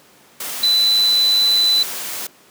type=tone in noise; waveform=sine; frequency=3999 Hz; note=B7; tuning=21 cents sharp; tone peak=-12 dBFS; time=0.63-1.83 s; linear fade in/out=5 ms; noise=white; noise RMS=-27 dBFS; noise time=0.4-2.27 s; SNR=+12 dB; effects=pink hiss -49 dBFS RMS until 2.5 s + high-pass 200 Hz 12 dB/octave